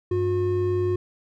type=tone pair together; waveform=triangle; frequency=98 / 360.5 Hz; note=G2 / F#4; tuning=0 / -45 cents; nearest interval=octave + major seventh; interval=2255 cents; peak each=-24 / -20 dBFS; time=0.11-0.96 s; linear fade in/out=5 ms; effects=none